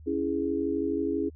sine chord, C# minor, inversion none, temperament equal, 277.2 / 329.6 / 415.3 Hz, C#4 / E4 / G#4, 0 / 0 / 0 cents, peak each -30 dBFS, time 0.06-1.3 s, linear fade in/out 20 ms, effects added 78 Hz sine -45 dBFS peak until 1.35 s

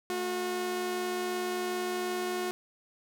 sawtooth tone pair together, 222.5 / 362.4 Hz, A3 / F#4, +20 / -36 cents, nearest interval minor sixth, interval 844 cents, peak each -36 / -27 dBFS, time 0.1-2.51 s, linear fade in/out 0 ms, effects none

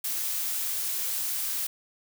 blue noise, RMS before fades -30 dBFS, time 0.04-1.67 s, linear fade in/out 5 ms, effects none

